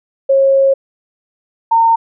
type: tone pair in turn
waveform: sine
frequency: 543 / 913.2 Hz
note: C#5 / A#5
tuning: -36 / -36 cents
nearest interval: major sixth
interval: 900 cents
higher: second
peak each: -7 dBFS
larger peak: neither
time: 0.29-0.74 / 1.71-1.96 s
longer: first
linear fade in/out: 10 ms
effects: none